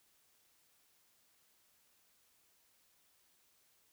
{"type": "silence", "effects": ["white hiss -72 dBFS RMS until 3.92 s"]}